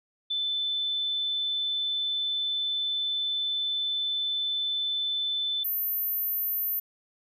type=tone pair in turn; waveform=sine; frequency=3520 / 13460 Hz; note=A7 / G#9; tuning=0 / +22 cents; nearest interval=octave + major seventh; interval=2322 cents; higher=second; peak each=-26 dBFS; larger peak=neither; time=0.3-5.64 / 5.64-6.8 s; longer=first; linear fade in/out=10 ms; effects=none